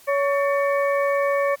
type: harmonic tone with a mistuned harmonic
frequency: 562 Hz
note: C#5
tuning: 24 cents sharp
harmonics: 1 / 2 / 3 / 4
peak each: -19 / -25 / -29 / -31 dBFS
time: 0.07-1.56 s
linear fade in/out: 20 ms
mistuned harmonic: 3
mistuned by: +98 cents
effects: white hiss -50 dBFS RMS until 1.6 s + MP3 96 kbps